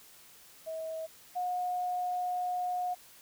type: tone pair in turn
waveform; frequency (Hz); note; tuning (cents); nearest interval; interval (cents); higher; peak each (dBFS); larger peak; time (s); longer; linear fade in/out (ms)
sine; 642 / 722.1; E5 / F#5; -46 / -42; major second; 204; second; -35 / -30; second; 0.66-1.07 / 1.35-2.95; second; 20
effects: white hiss -56 dBFS RMS until 3.21 s